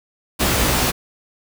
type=noise with comb filter; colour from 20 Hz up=pink; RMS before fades=-18 dBFS; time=0.39-0.92 s; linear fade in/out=20 ms; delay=16 ms; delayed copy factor=+0.75; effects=none

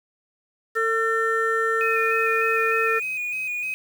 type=harmonic tone; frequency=450 Hz; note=A4; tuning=39 cents sharp; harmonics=1 / 3 / 4; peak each=-24 / -24 / -24 dBFS; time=0.75-3 s; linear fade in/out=20 ms
type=tone with vibrato; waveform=sine; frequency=2489 Hz; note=D#7; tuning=in tune; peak=-25 dBFS; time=1.81-3.74 s; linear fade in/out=0 ms; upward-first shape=square; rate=3.3 Hz; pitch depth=25 cents each way
effects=7-bit

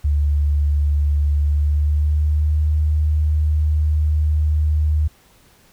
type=tone with pitch glide; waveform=sine; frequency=73 to 76.23 Hz; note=D2 to D#2; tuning=-10 to -35 cents; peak=-14 dBFS; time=0.04-5.08 s; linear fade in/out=10 ms; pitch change=+75 cents; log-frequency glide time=1.37-2.65 s; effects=pink hiss -53 dBFS RMS until 5.72 s

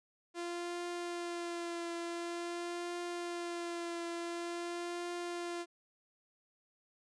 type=tone with vibrato; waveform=sawtooth; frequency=344.7 Hz; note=F4; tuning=23 cents flat; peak=-34 dBFS; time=0.34-5.66 s; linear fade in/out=50 ms; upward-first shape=triangle; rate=0.47 Hz; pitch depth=24 cents each way; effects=resampled to 22050 Hz

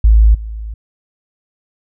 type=tone with level steps; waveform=sine; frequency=54.2 Hz; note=A1; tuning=25 cents flat; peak=-4 / -22 dBFS; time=0.04-0.74 s; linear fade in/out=5 ms; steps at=0.34 s; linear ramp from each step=10 ms; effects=none

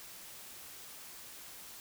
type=silence; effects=white hiss -50 dBFS RMS until 1.8 s

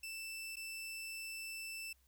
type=tone with dropouts; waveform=sawtooth; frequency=2657 Hz; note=E7; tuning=13 cents sharp; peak=-40 dBFS; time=0.03-1.93 s; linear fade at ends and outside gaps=5 ms; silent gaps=0.558-0.567 s; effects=added 63 Hz sine -70 dBFS peak until 2.07 s + white hiss -75 dBFS RMS until 2.07 s

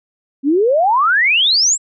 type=exponential sweep; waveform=sine; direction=up; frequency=261.6 to 7890 Hz; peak=-10 dBFS; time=0.43-1.78 s; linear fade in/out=50 ms; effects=none

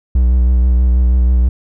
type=tone with vibrato; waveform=triangle; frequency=61.8 Hz; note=B1; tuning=2 cents sharp; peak=-6 dBFS; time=0.15-1.49 s; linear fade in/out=5 ms; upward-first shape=sine; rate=6.2 Hz; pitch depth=39 cents each way; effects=none

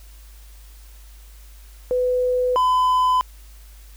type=tone pair in turn; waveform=sine / triangle; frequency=500 / 1010.5 Hz; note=B4 / B5; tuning=+21 / +39 cents; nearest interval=octave; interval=1218 cents; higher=second; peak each=-17 / -13 dBFS; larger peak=second; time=1.91-2.56 / 2.56-3.21 s; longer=neither; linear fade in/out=0 ms; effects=added 51 Hz sine -41 dBFS peak until 3.96 s + white hiss -52 dBFS RMS until 3.96 s

